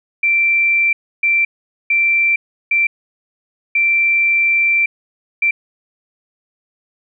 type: tone bursts at uneven times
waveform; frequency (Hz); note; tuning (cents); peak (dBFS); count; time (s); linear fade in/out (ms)
sine; 2349; D7; 0; -11; 6; 0.23-0.93 / 1.23-1.45 / 1.9-2.36 / 2.71-2.87 / 3.75-4.86 / 5.42-5.51; 5
effects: none